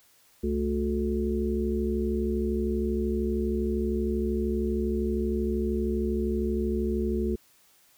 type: harmonic tone with a mistuned harmonic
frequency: 72.8 Hz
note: D2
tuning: 15 cents flat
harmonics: 1 / 3 / 5 / 6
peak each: -30 / -29 / -29 / -35 dBFS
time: 0.43-7.36 s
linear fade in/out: 10 ms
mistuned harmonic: 1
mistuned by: -140 cents
effects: white hiss -61 dBFS RMS until 7.97 s